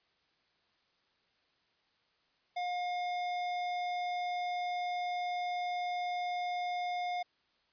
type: tone with tanh clipping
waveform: sine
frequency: 714 Hz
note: F5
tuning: 38 cents sharp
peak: -35 dBFS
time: 2.56-7.23 s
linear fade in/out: 10 ms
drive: 18 dB
effects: white hiss -73 dBFS RMS until 7.72 s + resampled to 11025 Hz